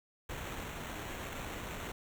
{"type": "noise with sample-and-hold", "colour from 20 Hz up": "pink", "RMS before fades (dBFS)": -42, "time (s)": [0.29, 1.92], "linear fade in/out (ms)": 5, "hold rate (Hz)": 4900, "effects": []}